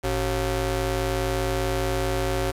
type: ring-modulated tone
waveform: 20% pulse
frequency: 164.81 Hz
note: E3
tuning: in tune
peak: -15 dBFS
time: 0.03-2.52 s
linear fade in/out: 20 ms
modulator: 215 Hz
effects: resampled to 32000 Hz + 7-bit